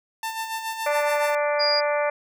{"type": "tone with tremolo", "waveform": "sawtooth", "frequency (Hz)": 893, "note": "A5", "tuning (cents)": 25, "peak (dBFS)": -22, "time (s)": [0.23, 1.35], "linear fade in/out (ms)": 2, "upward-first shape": "sine", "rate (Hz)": 7.1, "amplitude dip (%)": 55}
{"type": "harmonic tone", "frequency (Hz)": 293.7, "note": "D4", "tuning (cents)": 0, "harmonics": [2, 3, 4, 5, 6, 7, 8], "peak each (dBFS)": [-22, -29, -31, -33, -34, -34, -34], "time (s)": [0.86, 2.1], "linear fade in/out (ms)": 5}
{"type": "tone", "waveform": "sine", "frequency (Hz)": 4844, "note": "D#8", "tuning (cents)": -47, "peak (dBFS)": -21, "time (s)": [1.59, 1.81], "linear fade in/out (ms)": 20}
{"effects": []}